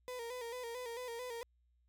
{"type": "tone with vibrato", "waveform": "35% pulse", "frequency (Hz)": 482.5, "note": "B4", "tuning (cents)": -40, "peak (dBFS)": -40, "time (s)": [0.08, 1.43], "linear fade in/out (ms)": 0, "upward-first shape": "square", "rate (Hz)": 4.5, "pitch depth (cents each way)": 65, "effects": ["added 60 Hz sine -70 dBFS peak until 1.88 s"]}